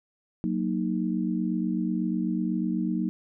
sine chord, D# minor, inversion first, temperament equal, 185 / 233.1 / 311.1 Hz, F#3 / A#3 / D#4, 0 / 0 / 0 cents, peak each -28 / -29 / -30 dBFS, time 0.44-3.09 s, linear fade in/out 0 ms, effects none

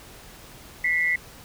sine tone pair together, 1977 / 2141 Hz, B6 / C7, +1 / +39 cents, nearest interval minor second, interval 138 cents, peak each -21 / -26 dBFS, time 0.84-1.16 s, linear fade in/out 5 ms, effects pink hiss -46 dBFS RMS until 1.44 s

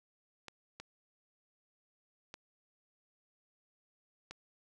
clicks, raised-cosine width 0.2 ms, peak -28 dBFS, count 4, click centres 0.483 / 0.8 / 2.341 / 4.31 s, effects none

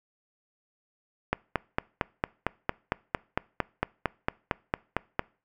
click train, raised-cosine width 0.5 ms, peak -9 dBFS, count 18, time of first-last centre 1.33-5.194 s, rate 4.4 Hz, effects noise-tail reverb RT60 0.4 s tail -24 dB re dry

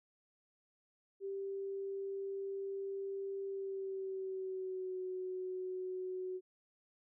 sine tone with pitch glide, 392 to 370.2 Hz, G4 to F#4, 0 to +1 cents, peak -38 dBFS, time 1.2-6.41 s, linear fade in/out 50 ms, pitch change -99 cents, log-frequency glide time 3.46-4.99 s, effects none

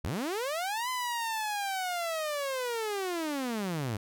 sawtooth linear two-way sweep, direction up then down, 55 to 1023 to 96.9 Hz, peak -27 dBFS, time 0.04-3.97 s, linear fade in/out 5 ms, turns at 0.89 s, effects none

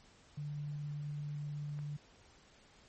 sine tone, 146.83 Hz, D3, in tune, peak -38 dBFS, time 0.37-1.97 s, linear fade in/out 10 ms
clicks, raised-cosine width 0.5 ms, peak -48 / -40 dBFS, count 2, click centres 1.693 / 1.79 s
effects pink hiss -63 dBFS RMS until 2.88 s + MP3 32 kbps

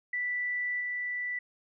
sine tone with level steps, 1972 Hz, B6, 3 cents flat, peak -29 / -31 dBFS, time 0.13-1.39 s, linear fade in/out 5 ms, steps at 0.8 s, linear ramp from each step 10 ms, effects none

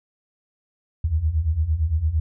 sine beating tone pair, 73.42 / 82.22 Hz, D2 / E2, 0 / -4 cents, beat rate 8.8 Hz, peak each -24 / -20 dBFS, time 1.04-2.2 s, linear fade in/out 5 ms, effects none

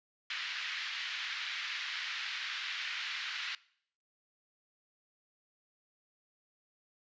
pink band-pass noise, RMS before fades -39 dBFS, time 0.3-3.55 s, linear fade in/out 2 ms, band 1600 to 4200 Hz, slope 24 dB/octave, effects noise-tail reverb RT60 0.6 s tail -21 dB re dry + resampled to 16000 Hz

